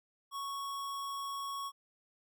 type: tone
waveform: square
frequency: 1108.7 Hz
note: C#6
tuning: in tune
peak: -38 dBFS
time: 0.31-1.72 s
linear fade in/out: 50 ms
effects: none